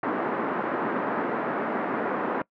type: band-pass noise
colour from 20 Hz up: pink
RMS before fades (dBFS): -28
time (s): 0.03-2.42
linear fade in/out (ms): 2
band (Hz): 220 to 1600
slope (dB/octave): 24
effects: noise-tail reverb RT60 0.1 s tail -23 dB re dry